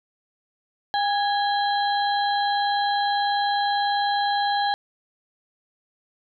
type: harmonic tone with a mistuned harmonic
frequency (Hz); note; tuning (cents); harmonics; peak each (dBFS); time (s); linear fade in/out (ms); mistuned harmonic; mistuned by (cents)
810; G#5; -43; 1 / 2 / 4 / 5; -21 / -29 / -33 / -31; 0.94-4.74; 0; 2; +51
effects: none